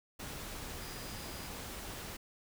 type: tone in noise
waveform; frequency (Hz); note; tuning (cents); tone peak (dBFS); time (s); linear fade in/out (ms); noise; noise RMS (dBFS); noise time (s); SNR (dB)
sine; 4912; D#8; -23; -54; 0.81-1.48; 10; pink; -44; 0.19-2.17; -13
effects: none